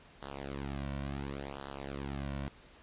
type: tone with flanger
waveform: sawtooth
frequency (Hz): 69.3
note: C#2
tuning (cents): 0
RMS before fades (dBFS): -40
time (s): 0.22-2.48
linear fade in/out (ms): 0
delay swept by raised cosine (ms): 0.42 to 2.42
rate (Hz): 0.7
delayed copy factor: -1
effects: pink hiss -58 dBFS RMS until 2.82 s + resampled to 8000 Hz